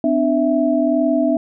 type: tone cluster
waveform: sine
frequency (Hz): 256.2 / 298.2 / 658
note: C4 / D4 / E5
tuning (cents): -36 / +27 / -3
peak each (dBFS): -18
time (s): 0.04-1.37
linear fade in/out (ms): 2
effects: none